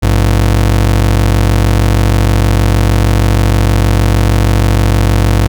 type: ring-modulated tone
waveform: 40% pulse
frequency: 80 Hz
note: D#2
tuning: 49 cents sharp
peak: -3 dBFS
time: 0.02-5.48 s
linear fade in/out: 20 ms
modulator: 23.2 Hz
effects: none